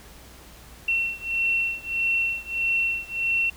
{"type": "beating tone pair", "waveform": "sine", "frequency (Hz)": [2713, 2714.6], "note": ["E7", "F7"], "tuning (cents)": [49, -50], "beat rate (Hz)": 1.6, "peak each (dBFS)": [-25, -26], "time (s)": [0.88, 3.5], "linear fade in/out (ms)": 5, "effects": ["added 60 Hz sine -49 dBFS peak until 3.56 s", "pink hiss -48 dBFS RMS until 3.56 s"]}